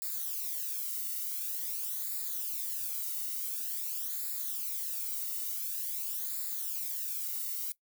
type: noise with flanger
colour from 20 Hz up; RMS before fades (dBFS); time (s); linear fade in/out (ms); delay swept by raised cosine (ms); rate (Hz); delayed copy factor
violet; -36; 0.02-7.72; 0; 0.33 to 1.22; 0.47; -0.75
effects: noise-tail reverb RT60 0.1 s tail -19 dB re dry